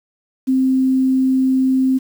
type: tone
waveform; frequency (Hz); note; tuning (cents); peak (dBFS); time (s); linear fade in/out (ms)
sine; 261.6; C4; 0; -12; 0.47-1.99; 20
effects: 7-bit